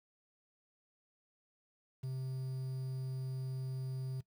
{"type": "tone with quantisation", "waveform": "triangle", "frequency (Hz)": 130.81, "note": "C3", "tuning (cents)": 0, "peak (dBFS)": -35, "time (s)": [2.03, 4.21], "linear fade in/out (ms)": 10, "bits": 10, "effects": ["noise-tail reverb RT60 0.1 s tail -18 dB re dry"]}